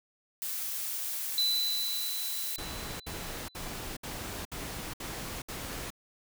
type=noise; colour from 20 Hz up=blue; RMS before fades=-35 dBFS; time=0.42-2.56 s; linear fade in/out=0 ms
type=tone with exponential decay; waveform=sine; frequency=3997 Hz; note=B7; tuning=20 cents sharp; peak=-24 dBFS; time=1.38-3.87 s; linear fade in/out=1 ms; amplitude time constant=540 ms
type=noise bursts; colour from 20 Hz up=pink; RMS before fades=-39 dBFS; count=7; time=2.58-5.904 s; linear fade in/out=5 ms; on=420 ms; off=64 ms
effects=none